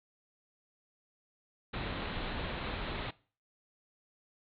pink low-pass noise, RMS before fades -38 dBFS, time 1.73-3.11 s, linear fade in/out 10 ms, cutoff 4100 Hz, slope 96 dB/octave, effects noise-tail reverb RT60 0.4 s tail -21 dB re dry

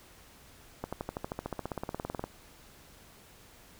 accelerating click train, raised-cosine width 1 ms, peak -20 dBFS, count 23, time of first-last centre 0.84-2.24 s, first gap 86 ms, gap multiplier 0.97, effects pink hiss -56 dBFS RMS until 3.79 s

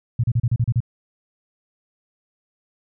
sine tone bursts, 118.2 Hz, A#2, 24 cents sharp, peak -15 dBFS, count 8, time 0.19-0.804 s, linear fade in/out 5 ms, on 47 ms, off 34 ms, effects none

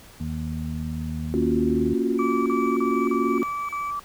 harmonic tone, 78 Hz, D#2, 5 cents sharp, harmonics 1 / 2 / 3, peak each -31 / -31 / -31 dBFS, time 0.2-1.94 s, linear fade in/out 5 ms
sine chord, Gb major seventh, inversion first, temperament equal, 233.1 / 277.2 / 349.2 / 370 Hz, Bb3 / Db4 / F4 / Gb4, 0 / 0 / 0 / 0 cents, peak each -26 dBFS, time 1.34-3.43 s, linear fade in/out 0 ms
triangle tone with tremolo, 2300 Hz, D7, 37 cents flat, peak -33 dBFS, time 2.18-3.91 s, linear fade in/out 10 ms, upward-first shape triangle, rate 2.7 Hz, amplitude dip 45%
sine tone bursts, 1160 Hz, D6, 22 cents flat, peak -26 dBFS, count 6, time 2.19-3.995 s, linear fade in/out 2 ms, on 270 ms, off 37 ms
effects pink hiss -48 dBFS RMS until 4.04 s

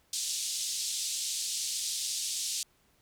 white band-pass noise, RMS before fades -34 dBFS, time 0.13-2.63 s, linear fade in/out 2 ms, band 3500 to 8600 Hz, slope 24 dB/octave, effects pink hiss -68 dBFS RMS until 3.01 s

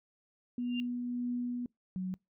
sine tone with tremolo, 244.2 Hz, B3, 19 cents flat, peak -31 dBFS, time 0.58-1.66 s, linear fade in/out 2 ms, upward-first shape triangle, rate 1.7 Hz, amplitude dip 30%
sine tone with exponential growth, 2794 Hz, F7, in tune, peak -34 dBFS, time 0.59-0.8 s, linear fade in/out 0 ms, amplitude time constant 44 ms
sine tone, 185.5 Hz, F#3, 5 cents sharp, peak -33 dBFS, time 1.96-2.14 s, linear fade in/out 0 ms
effects noise-tail reverb RT60 0.2 s tail -26 dB re dry

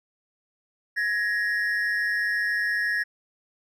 triangle ring-modulated tone, 1774 Hz, A6, 14 cents sharp, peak -18 dBFS, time 0.96-3.04 s, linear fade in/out 20 ms, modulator 103 Hz, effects none

